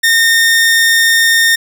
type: tone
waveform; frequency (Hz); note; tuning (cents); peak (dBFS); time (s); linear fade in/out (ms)
sawtooth; 1829; A#6; -33; -4; 0.03-1.56; 10
effects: none